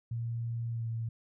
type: tone with pitch glide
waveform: sine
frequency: 116.54 to 114.14 Hz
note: A#2 to A#2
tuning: 0 to -36 cents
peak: -32 dBFS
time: 0.11-1.09 s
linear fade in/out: 5 ms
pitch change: -36 cents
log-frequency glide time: 0.7-0.87 s
effects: none